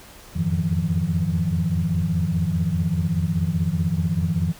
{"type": "tone cluster", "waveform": "sine", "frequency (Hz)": [84.4, 89.3, 105.5, 158.1, 174], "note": ["E2", "F2", "G#2", "D#3", "F3"], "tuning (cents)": [41, 39, 28, 28, -6], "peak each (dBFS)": [-30, -26, -30, -23, -23], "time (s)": [0.35, 4.53], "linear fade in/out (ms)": 20, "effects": ["tanh soft clip ceiling -10 dBFS", "pink hiss -45 dBFS RMS until 4.59 s"]}